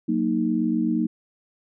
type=chord; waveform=sine; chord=D# minor; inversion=first; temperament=equal; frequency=185 / 233.1 / 311.1 Hz; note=F#3 / A#3 / D#4; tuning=0 / 0 / 0 cents; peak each=-27 / -23 / -24 dBFS; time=0.08-1.07 s; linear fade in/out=10 ms; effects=none